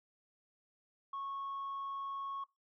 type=tone; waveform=sine; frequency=1100 Hz; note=C#6; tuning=14 cents flat; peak=-37 dBFS; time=1.13-2.44 s; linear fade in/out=5 ms; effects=noise-tail reverb RT60 0.2 s tail -22 dB re dry + tanh soft clip ceiling -36 dBFS